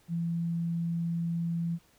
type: tone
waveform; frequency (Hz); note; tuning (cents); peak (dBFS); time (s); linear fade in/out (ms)
sine; 168.5; E3; +38; -28; 0.08-1.79; 50
effects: pink hiss -64 dBFS RMS until 1.98 s